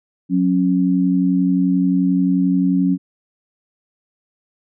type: tone pair together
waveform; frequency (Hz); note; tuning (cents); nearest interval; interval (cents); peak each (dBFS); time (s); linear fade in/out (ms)
sine; 182.9 / 274.3; F#3 / C#4; -20 / -18; perfect fifth; 702; -16; 0.29-2.98; 50
effects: none